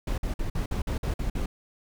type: noise bursts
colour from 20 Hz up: brown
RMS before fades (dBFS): -28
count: 9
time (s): 0.07-1.46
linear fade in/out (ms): 5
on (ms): 110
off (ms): 50
effects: none